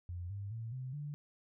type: tone with pitch steps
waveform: sine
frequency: 88.1 / 100.04 / 113.59 / 128.99 / 146.46 Hz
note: F2 / G2 / A#2 / C3 / D3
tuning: +16 / +36 / -44 / -24 / -4 cents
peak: -39 dBFS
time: 0.09-1.14 s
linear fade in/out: 0 ms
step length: 210 ms
effects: none